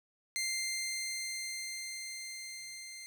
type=tone with level ramp; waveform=15% pulse; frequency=2093 Hz; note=C7; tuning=in tune; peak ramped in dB=-26 to -39 dBFS; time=0.36-3.06 s; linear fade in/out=0 ms; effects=10-bit